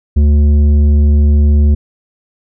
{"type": "tone with tanh clipping", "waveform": "triangle", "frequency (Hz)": 73.42, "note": "D2", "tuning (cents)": 0, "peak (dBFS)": -7, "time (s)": [0.16, 1.75], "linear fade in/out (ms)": 10, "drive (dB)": 13, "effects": []}